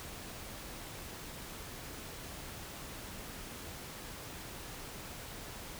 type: silence
effects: pink hiss -46 dBFS RMS until 5.79 s